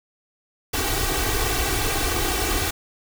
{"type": "noise with comb filter", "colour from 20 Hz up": "pink", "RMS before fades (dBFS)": -23, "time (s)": [0.73, 2.71], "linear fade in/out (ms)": 10, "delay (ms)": 2.6, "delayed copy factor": 0.95, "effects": []}